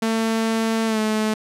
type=tone with pitch glide; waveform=sawtooth; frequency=224.3 to 216.2 Hz; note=A3 to A3; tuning=+34 to -30 cents; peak=-15 dBFS; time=0.02-1.34 s; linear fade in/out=5 ms; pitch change=-64 cents; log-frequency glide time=0.86-0.99 s; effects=low-pass 11000 Hz 12 dB/octave